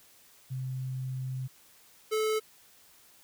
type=tone pair in turn; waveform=sine / square; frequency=130 / 434.1 Hz; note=C3 / A4; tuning=-11 / -23 cents; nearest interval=octave + major sixth; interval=2088 cents; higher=second; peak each=-32 / -27 dBFS; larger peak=second; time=0.5-1.48 / 2.11-2.4 s; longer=first; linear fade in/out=20 ms; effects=white hiss -59 dBFS RMS until 3.23 s